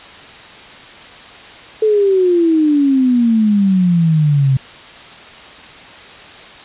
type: exponential sweep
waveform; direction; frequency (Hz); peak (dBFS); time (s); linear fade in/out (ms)
sine; down; 440 to 130.81; -9; 1.82-4.57; 5
effects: white hiss -36 dBFS RMS until 6.64 s + resampled to 8000 Hz